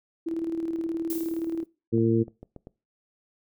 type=tone with tremolo; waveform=sine; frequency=329.6 Hz; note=E4; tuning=in tune; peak=-25 dBFS; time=0.26-1.64 s; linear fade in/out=10 ms; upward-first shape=square; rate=19 Hz; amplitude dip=45%
type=noise with exponential decay; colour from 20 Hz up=violet; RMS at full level=-33 dBFS; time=1.1-1.66 s; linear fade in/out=1 ms; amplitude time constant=120 ms
type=harmonic tone; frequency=113.8 Hz; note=A#2; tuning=41 cents flat; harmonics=1 / 2 / 3 / 4; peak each=-26 / -24 / -23 / -28 dBFS; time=1.92-2.24 s; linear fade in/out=20 ms
type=clicks; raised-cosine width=2 ms; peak=-29 dBFS; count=5; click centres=1.98 / 2.281 / 2.43 / 2.563 / 2.671 s
effects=noise-tail reverb RT60 0.3 s tail -22 dB re dry